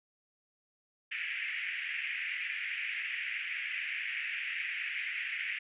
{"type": "band-pass noise", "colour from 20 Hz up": "white", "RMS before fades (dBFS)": -37, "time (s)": [1.11, 5.59], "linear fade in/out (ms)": 10, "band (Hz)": [1800, 2600], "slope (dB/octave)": 48, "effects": ["resampled to 8000 Hz"]}